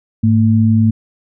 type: tone pair together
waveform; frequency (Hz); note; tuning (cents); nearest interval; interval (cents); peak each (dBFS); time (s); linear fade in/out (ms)
sine; 105.7 / 224; G#2 / A3; +31 / +31; octave + minor second; 1300; -11; 0.23-0.91; 10
effects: none